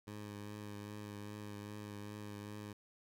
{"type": "tone with vibrato", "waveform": "15% pulse", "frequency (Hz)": 103.83, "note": "G#2", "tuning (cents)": 0, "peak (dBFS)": -39, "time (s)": [0.07, 2.73], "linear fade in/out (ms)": 5, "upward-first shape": "triangle", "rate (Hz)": 2.5, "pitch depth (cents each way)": 28, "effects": []}